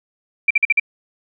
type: tone bursts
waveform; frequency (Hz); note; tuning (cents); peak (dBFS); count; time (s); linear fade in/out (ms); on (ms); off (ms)
sine; 2349; D7; 0; -10; 5; 0.48-0.798; 5; 26; 47
effects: none